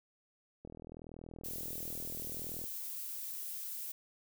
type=click train; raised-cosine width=2 ms; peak=-35 dBFS; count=82; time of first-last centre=0.65-2.64 s; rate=40.7 Hz
type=noise; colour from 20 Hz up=violet; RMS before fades=-42 dBFS; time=1.44-3.92 s; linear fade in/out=5 ms
effects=none